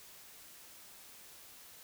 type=silence; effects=white hiss -55 dBFS RMS until 1.83 s

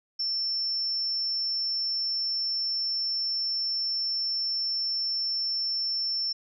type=tone; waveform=sine; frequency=5380 Hz; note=E8; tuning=34 cents sharp; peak=-26 dBFS; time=0.19-6.33 s; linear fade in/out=10 ms; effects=none

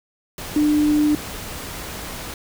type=tone in noise; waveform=sine; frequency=299 Hz; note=D4; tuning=31 cents sharp; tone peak=-14 dBFS; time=0.56-1.15 s; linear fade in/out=2 ms; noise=pink; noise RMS=-32 dBFS; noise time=0.38-2.34 s; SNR=+15 dB; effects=none

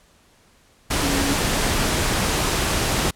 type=tone in noise; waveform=sine; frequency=278.4 Hz; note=C#4; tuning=8 cents sharp; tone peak=-24 dBFS; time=1.03-1.34 s; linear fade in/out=10 ms; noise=pink; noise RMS=-21 dBFS; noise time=0.9-3.11 s; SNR=-6 dB; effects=pink hiss -56 dBFS RMS until 3.15 s + low-pass 11000 Hz 12 dB/octave

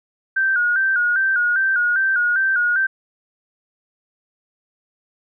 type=tone with vibrato; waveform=sine; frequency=1500 Hz; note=F#6; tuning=23 cents sharp; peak=-15 dBFS; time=0.36-2.87 s; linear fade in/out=10 ms; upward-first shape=square; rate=2.5 Hz; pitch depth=68 cents each way; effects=none

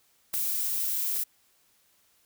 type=noise; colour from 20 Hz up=violet; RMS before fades=-29 dBFS; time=0.33-1.24 s; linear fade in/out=10 ms
type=clicks; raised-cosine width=0.3 ms; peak=-22 / -28 dBFS; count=2; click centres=0.34 / 1.162 s
effects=white hiss -66 dBFS RMS until 2.25 s

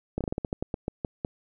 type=slowing click train; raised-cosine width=2 ms; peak=-15 dBFS; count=13; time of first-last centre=0.18-1.249 s; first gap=27 ms; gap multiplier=1.2; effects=none

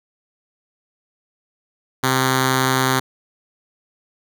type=tone with notch filter; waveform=5% pulse; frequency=130.81 Hz; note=C3; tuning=in tune; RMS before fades=-18 dBFS; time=2.03-3 s; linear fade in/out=10 ms; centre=590 Hz; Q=1.6; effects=none

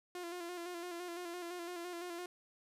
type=tone with vibrato; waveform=sawtooth; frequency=349.2 Hz; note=F4; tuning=in tune; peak=-38 dBFS; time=0.15-2.26 s; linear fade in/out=2 ms; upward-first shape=square; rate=5.9 Hz; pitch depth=40 cents each way; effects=resampled to 32000 Hz

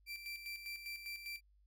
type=tone with tremolo; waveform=30% pulse; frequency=2349 Hz; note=D7; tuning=in tune; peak=-40 dBFS; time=0.06-1.41 s; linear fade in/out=50 ms; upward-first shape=square; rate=5 Hz; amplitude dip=55%; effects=added 50 Hz sine -66 dBFS peak until 1.66 s

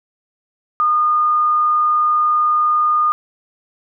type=tone; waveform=sine; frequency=1221 Hz; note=D#6; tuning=33 cents flat; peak=-12 dBFS; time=0.8-3.12 s; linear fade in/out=0 ms; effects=none

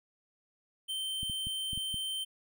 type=tone; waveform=square; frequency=3110 Hz; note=G7; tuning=14 cents flat; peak=-34 dBFS; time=0.88-2.25 s; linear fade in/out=20 ms
type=clicks; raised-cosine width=5 ms; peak=-30 dBFS; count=6; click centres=1.231 / 1.298 / 1.47 / 1.732 / 1.776 / 1.943 s
effects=none

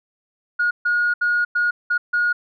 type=tone bursts at uneven times; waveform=sine; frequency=1440 Hz; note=F#6; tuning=47 cents flat; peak=-15 dBFS; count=6; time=0.59-0.71 / 0.85-1.14 / 1.21-1.45 / 1.55-1.71 / 1.9-1.98 / 2.13-2.33 s; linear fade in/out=10 ms; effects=tanh soft clip ceiling -12 dBFS

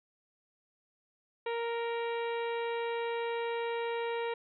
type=harmonic tone with a mistuned harmonic; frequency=466.2 Hz; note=A#4; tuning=in tune; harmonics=1 / 2 / 3 / 4 / 5 / 6 / 7 / 8; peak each=-33 / -38 / -47 / -45 / -45 / -49 / -54 / -53 dBFS; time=1.46-4.34 s; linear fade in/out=5 ms; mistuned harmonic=8; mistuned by=+43 cents; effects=none

